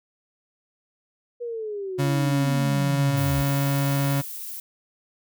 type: linear sweep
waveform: sine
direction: down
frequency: 485.6 to 58.27 Hz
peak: -28 dBFS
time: 1.4-3.43 s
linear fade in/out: 20 ms
type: tone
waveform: 35% pulse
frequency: 139.7 Hz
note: C#3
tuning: 14 cents sharp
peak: -19 dBFS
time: 1.98-4.22 s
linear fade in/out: 20 ms
type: noise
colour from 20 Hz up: violet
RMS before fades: -35 dBFS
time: 3.17-4.6 s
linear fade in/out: 2 ms
effects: none